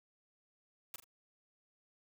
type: noise with echo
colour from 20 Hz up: white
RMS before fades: -44 dBFS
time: 0.94-0.96 s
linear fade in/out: 2 ms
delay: 41 ms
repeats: 2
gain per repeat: -10 dB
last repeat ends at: 1.042 s
effects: none